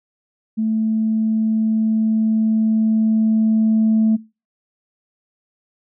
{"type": "tone with level ramp", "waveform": "sine", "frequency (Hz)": 220, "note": "A3", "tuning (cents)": 0, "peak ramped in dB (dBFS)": [-16, -11], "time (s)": [0.57, 4.17], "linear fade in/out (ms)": 20, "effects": ["noise-tail reverb RT60 0.3 s tail -23 dB re dry", "tanh soft clip ceiling -9 dBFS"]}